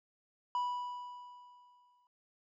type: tone with exponential decay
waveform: triangle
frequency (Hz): 983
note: B5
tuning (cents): -8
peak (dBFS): -28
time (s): 0.55-2.07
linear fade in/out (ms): 1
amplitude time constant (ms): 330
effects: resampled to 16000 Hz